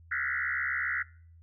sine tone with frequency modulation, 1700 Hz, G#6, 40 cents sharp, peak -28 dBFS, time 0.11-1.03 s, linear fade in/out 10 ms, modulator 67.4 Hz, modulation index 4.8, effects noise-tail reverb RT60 0.5 s tail -23 dB re dry + added 83 Hz sine -52 dBFS peak until 1.42 s

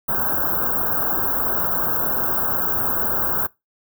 white band-stop noise, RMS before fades -21 dBFS, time 0.08-3.47 s, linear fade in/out 10 ms, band 1600 to 14000 Hz, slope 96 dB/octave, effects noise-tail reverb RT60 0.2 s tail -22 dB re dry

